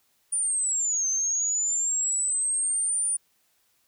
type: linear two-way sweep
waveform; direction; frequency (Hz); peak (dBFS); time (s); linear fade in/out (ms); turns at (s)
sine; down then up; 9397 to 6200 to 9397; -23; 0.32-3.17; 10; 1.08
effects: white hiss -68 dBFS RMS until 3.87 s